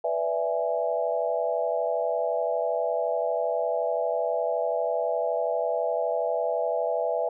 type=chord; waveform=sine; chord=E dominant seventh; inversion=second; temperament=equal; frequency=493.9 / 587.3 / 659.3 / 830.6 Hz; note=B4 / D5 / E5 / G#5; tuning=0 / 0 / 0 / 0 cents; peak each=-29 / -30 / -27 / -33 dBFS; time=0.04-7.29 s; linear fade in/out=5 ms; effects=none